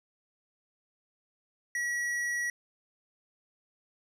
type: tone with hard clipping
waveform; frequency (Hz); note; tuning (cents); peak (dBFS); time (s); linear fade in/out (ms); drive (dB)
sine; 1925; B6; -45; -31; 1.75-2.5; 2; 10
effects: resampled to 32000 Hz